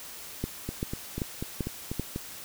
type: two click trains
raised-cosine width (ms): 3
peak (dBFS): -16 / -19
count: 5 / 7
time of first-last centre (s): 0.44-1.996 / 0.69-2.161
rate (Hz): 2.57 / 4.08
effects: white hiss -43 dBFS RMS until 2.44 s